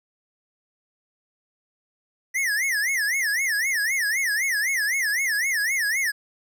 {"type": "tone with vibrato", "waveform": "square", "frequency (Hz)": 1904, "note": "A#6", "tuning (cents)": 36, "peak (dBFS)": -22, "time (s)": [2.34, 6.12], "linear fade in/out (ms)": 20, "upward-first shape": "sine", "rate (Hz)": 3.9, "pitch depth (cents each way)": 250, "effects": []}